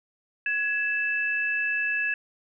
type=tone pair together; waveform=sine; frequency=1677 / 2635 Hz; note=G#6 / E7; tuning=+16 / -1 cents; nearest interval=minor sixth; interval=783 cents; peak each=-26 / -27 dBFS; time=0.46-2.14 s; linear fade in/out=2 ms; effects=none